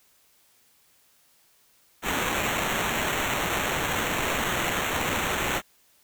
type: noise with sample-and-hold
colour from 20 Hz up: white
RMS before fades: -27 dBFS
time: 2.02-5.62 s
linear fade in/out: 50 ms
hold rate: 4900 Hz
effects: white hiss -62 dBFS RMS until 6.03 s